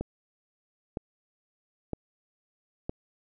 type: click train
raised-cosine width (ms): 2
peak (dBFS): -18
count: 4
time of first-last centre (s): 0.01-2.895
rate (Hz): 1.04
effects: none